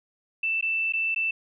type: tone with dropouts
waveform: sine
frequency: 2658 Hz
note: E7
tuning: 14 cents sharp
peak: -23 dBFS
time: 0.43-1.31 s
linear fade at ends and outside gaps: 5 ms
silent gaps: 0.611-0.625 / 0.924-0.935 / 1.147-1.16 s
effects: none